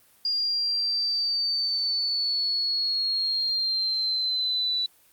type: linear sweep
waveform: sine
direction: down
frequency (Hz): 4820 to 3951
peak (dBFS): -23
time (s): 0.25-4.86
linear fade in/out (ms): 2
effects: white hiss -59 dBFS RMS until 5.12 s + Opus 32 kbps